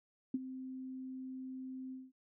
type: tone with ADSR envelope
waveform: sine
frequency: 260 Hz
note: C4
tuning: 11 cents flat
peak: -29 dBFS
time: 0.34-2.12 s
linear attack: 4 ms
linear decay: 32 ms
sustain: -13 dB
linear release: 200 ms
effects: none